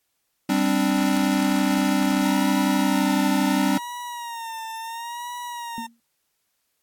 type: chord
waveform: square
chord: G suspended fourth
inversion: none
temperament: equal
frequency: 196 / 261.6 / 293.7 Hz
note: G3 / C4 / D4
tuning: 0 / 0 / 0 cents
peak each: -24 dBFS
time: 0.49-3.78 s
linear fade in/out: 5 ms
type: tone with vibrato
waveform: 40% pulse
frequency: 932.3 Hz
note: A#5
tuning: in tune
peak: -30 dBFS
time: 2.24-5.87 s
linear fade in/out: 10 ms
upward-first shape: sine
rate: 0.72 Hz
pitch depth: 71 cents each way
type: tone with exponential decay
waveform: sine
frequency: 232.9 Hz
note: A#3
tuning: 1 cent flat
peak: -28 dBFS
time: 5.78-6 s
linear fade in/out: 0 ms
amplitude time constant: 47 ms
effects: white hiss -73 dBFS RMS until 6.82 s + AAC 64 kbps